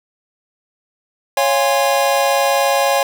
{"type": "chord", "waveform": "square", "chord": "Db major seventh", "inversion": "none", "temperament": "equal with one note detuned", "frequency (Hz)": [554.4, 698.5, 817.8, 1046.5], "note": ["Db5", "F5", "Ab5", "C6"], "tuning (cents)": [0, 0, -27, 0], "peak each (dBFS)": [-17, -21, -19, -23], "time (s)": [1.37, 3.03], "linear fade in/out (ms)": 2, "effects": []}